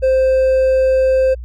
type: tone with hard clipping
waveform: triangle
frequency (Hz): 523.3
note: C5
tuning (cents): 0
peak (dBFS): -11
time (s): 0.02-1.35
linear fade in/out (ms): 20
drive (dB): 5
effects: added 60 Hz sine -26 dBFS peak until 1.44 s